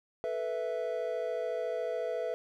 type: chord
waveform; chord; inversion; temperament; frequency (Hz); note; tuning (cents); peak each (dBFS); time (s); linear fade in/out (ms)
triangle; A suspended second; none; equal; 440 / 493.9 / 659.3; A4 / B4 / E5; 0 / 0 / 0; -36 / -33 / -33; 0.24-2.34; 0
effects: none